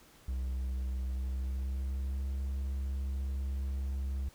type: tone with pitch glide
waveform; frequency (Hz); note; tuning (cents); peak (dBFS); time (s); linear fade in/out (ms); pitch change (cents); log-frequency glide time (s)
triangle; 64.2 to 67.31; C2 to C2; -32 to +50; -30; 0.28-4.29; 5; +82; 1.04-2.21
effects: pink hiss -60 dBFS RMS until 4.34 s